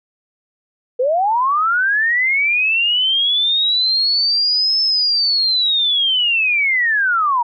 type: linear two-way sweep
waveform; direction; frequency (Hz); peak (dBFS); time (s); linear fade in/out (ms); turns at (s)
sine; up then down; 475.7 to 5274 to 917; -13; 0.99-7.43; 10; 4.81
effects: none